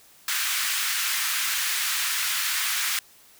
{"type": "high-pass noise", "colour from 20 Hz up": "pink", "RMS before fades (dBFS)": -26, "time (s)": [0.28, 2.99], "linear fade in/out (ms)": 2, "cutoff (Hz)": 1400, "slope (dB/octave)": 24, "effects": ["white hiss -54 dBFS RMS until 3.39 s"]}